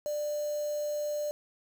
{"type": "tone with quantisation", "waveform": "sine", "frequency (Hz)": 594, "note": "D5", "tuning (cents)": 20, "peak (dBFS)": -30, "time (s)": [0.06, 1.31], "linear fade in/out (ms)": 0, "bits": 7, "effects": []}